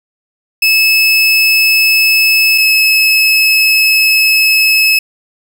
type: tone pair in turn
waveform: 30% pulse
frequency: 2600 / 2589 Hz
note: E7 / E7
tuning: -24 / -32 cents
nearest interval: unison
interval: 8 cents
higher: first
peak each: -4 dBFS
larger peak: neither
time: 0.62-2.58 / 2.58-4.99 s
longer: second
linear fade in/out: 5 ms
effects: none